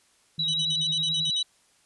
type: tone with tremolo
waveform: sine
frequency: 160.3 Hz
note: E3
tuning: 48 cents flat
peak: -32 dBFS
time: 0.38-1.3 s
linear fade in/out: 2 ms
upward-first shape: triangle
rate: 10 Hz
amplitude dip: 80%
type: tone with vibrato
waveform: sine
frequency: 3871 Hz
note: B7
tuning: 35 cents flat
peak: -24 dBFS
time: 0.39-1.43 s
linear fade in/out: 5 ms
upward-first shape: square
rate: 11 Hz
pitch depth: 22 cents each way
type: tone bursts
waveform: sawtooth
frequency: 3000 Hz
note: F#7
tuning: 23 cents sharp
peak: -27 dBFS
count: 9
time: 0.48-1.421 s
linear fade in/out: 5 ms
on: 61 ms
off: 49 ms
effects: white hiss -63 dBFS RMS until 1.85 s + resampled to 24000 Hz